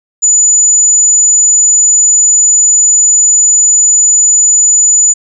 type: tone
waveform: sine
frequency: 6980 Hz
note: A8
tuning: 15 cents flat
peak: -4 dBFS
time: 0.22-5.14 s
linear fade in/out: 20 ms
effects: none